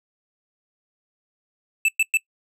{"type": "tone bursts", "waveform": "square", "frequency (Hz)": 2637, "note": "E7", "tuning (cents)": 0, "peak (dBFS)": -16, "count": 3, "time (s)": [1.85, 2.172], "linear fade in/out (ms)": 2, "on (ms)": 34, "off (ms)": 110, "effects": ["noise-tail reverb RT60 0.1 s tail -22 dB re dry", "low-pass 12000 Hz 12 dB/octave"]}